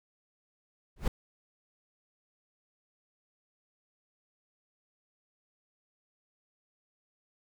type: noise with exponential growth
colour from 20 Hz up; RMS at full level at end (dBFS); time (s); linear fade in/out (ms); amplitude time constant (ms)
brown; -21; 0.96-1.08; 5; 24
effects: none